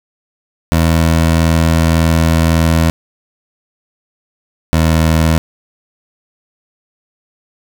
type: tone pair in turn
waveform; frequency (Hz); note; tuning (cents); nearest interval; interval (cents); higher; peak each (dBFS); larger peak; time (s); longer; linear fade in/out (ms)
20% pulse; 81.8 / 80.53; E2 / E2; -13 / -40; unison; 27; first; -4; neither; 0.72-2.9 / 4.73-5.38; first; 0
effects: none

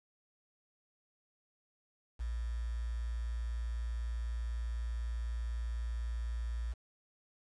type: tone with quantisation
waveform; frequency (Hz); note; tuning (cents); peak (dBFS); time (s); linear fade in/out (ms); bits
sine; 58; A#1; -8; -34; 2.19-6.74; 20; 9
effects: resampled to 22050 Hz

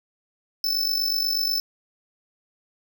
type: tone with amplitude modulation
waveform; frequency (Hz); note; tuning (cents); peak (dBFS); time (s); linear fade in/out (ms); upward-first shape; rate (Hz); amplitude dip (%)
square; 5274; E8; 0; -19; 0.64-1.6; 2; sine; 48.2; 65
effects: none

